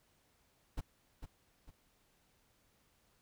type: noise with echo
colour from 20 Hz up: brown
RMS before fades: -37 dBFS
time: 0.77-0.81 s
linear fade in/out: 10 ms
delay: 450 ms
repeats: 2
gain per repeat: -8 dB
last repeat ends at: 1.71 s
effects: pink hiss -73 dBFS RMS until 3.21 s